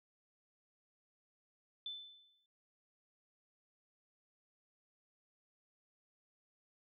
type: tone with exponential decay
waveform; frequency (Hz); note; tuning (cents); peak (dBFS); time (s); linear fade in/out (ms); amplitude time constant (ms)
sine; 3520; A7; 0; -39; 1.86-2.46; 2; 130
effects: none